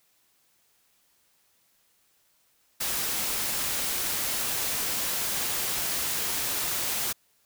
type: noise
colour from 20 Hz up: white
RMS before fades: -29 dBFS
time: 2.8-7.13 s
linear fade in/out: 10 ms
effects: white hiss -67 dBFS RMS until 7.45 s